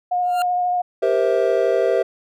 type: tone with vibrato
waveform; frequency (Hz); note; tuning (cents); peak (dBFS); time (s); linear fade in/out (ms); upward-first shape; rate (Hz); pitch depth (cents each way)
sine; 718; F5; +48; -17; 0.11-0.82; 10; triangle; 13; 14
type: tone with exponential growth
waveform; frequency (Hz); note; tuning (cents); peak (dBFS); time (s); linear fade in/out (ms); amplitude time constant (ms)
25% pulse; 1395; F6; -2; -19; 0.22-0.42; 1; 42
type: chord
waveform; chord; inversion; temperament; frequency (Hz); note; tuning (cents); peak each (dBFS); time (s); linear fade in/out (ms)
triangle; C dominant seventh; second; just; 392.4 / 470.9 / 523.3 / 654.1; G4 / Bb4 / C5 / E5; +2 / +18 / 0 / -14; -19; 1.02-2.03; 10
effects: none